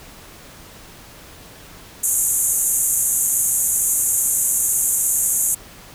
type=band-pass noise; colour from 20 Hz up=pink; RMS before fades=-19 dBFS; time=2.03-5.55 s; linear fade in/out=10 ms; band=6600 to 13000 Hz; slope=96 dB/octave; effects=pink hiss -42 dBFS RMS until 5.94 s